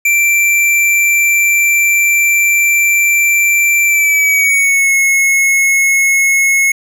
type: tone with pitch glide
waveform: square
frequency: 2349 to 2179 Hz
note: D7 to C#7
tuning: 0 to -30 cents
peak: -9 dBFS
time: 0.05-6.72 s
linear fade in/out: 5 ms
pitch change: -130 cents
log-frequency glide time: 3.85-4.94 s
effects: none